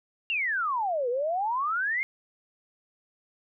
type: exponential two-way sweep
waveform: sine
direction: down then up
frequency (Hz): 2844 to 469.4 to 2174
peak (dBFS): -25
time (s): 0.3-2.03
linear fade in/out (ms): 0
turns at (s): 1.09
effects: none